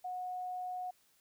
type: tone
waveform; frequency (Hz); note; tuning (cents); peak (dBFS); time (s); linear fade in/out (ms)
sine; 730; F#5; -24; -37; 0.04-0.91; 10
effects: white hiss -70 dBFS RMS until 1.2 s